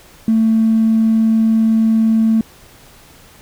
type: tone with tanh clipping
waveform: triangle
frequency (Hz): 222.8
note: A3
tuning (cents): +22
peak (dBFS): -9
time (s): 0.28-2.41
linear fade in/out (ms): 2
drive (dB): 1
effects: pink hiss -44 dBFS RMS until 3.41 s